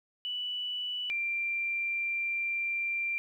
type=tone pair in turn; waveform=sine; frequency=2963 / 2367 Hz; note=F#7 / D7; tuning=+2 / +13 cents; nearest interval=major third; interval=389 cents; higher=first; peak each=-32 / -29 dBFS; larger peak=second; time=0.25-1.1 / 1.1-3.18 s; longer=second; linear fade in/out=0 ms; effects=11-bit